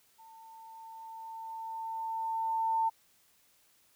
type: tone with level ramp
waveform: sine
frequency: 898 Hz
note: A5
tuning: 35 cents sharp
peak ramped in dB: -52 to -25 dBFS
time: 0.18-2.9 s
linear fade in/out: 20 ms
effects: white hiss -67 dBFS RMS until 3.95 s

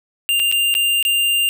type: tone with dropouts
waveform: square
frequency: 2794 Hz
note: F7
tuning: in tune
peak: -15 dBFS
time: 0.29-1.49 s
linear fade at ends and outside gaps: 0 ms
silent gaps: 0.395-0.399 / 0.515-0.524 / 0.741-0.751 / 1.027-1.051 s
effects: none

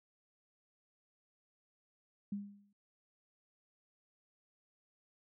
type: tone with exponential decay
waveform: sine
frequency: 202.2 Hz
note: G#3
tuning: 46 cents flat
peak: -34 dBFS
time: 2.32-2.73 s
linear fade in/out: 5 ms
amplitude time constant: 89 ms
effects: none

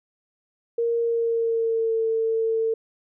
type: tone with pitch glide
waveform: sine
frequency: 466.2 to 449 Hz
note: A#4 to A4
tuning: 0 to +35 cents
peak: -20 dBFS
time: 0.78-2.74 s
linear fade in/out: 5 ms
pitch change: -65 cents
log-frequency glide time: 1-1.98 s
effects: none

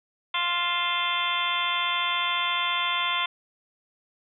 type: harmonic tone with a mistuned harmonic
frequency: 349.2 Hz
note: F4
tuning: in tune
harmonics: 2 / 3 / 4 / 5 / 6 / 7 / 8 / 9 / 10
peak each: -39 / -28 / -34 / -40 / -31 / -39 / -34 / -32 / -30 dBFS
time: 0.34-3.26 s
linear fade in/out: 5 ms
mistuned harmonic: 8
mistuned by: -75 cents
effects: none

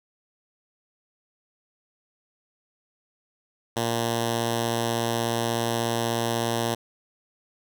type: tone with notch filter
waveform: 5% pulse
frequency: 116.54 Hz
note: A#2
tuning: in tune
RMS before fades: -26 dBFS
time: 3.76-6.75 s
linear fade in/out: 10 ms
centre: 1300 Hz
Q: 1.7
effects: none

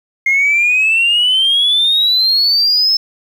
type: exponential sweep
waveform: sine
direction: up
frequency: 2122 to 5274 Hz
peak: -8 dBFS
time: 0.26-2.97 s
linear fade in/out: 5 ms
effects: tanh soft clip ceiling -6 dBFS + 7-bit

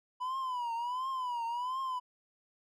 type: tone with vibrato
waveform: triangle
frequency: 990 Hz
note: B5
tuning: 4 cents sharp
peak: -31 dBFS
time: 0.2-2 s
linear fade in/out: 20 ms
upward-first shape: triangle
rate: 1.4 Hz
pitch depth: 140 cents each way
effects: none

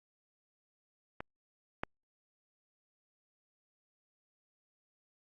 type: clicks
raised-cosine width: 0.5 ms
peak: -24 / -18 dBFS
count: 2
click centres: 1.205 / 1.835 s
effects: Opus 48 kbps

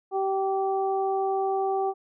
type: harmonic tone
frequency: 387.1 Hz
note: G4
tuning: 22 cents flat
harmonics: 1 / 2 / 3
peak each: -26 / -26 / -38 dBFS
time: 0.11-1.94 s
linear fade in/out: 50 ms
effects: none

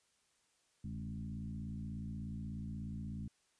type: tone with frequency modulation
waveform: sine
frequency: 145.5 Hz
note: D3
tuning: 16 cents flat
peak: -40 dBFS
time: 0.84-3.28 s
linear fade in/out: 5 ms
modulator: 56.6 Hz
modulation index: 1.6
effects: white hiss -75 dBFS RMS until 3.59 s + resampled to 22050 Hz

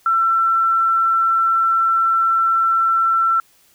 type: tone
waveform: sine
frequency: 1344 Hz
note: E6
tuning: 33 cents sharp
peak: -13 dBFS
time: 0.06-3.4 s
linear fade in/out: 2 ms
effects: white hiss -55 dBFS RMS until 3.74 s

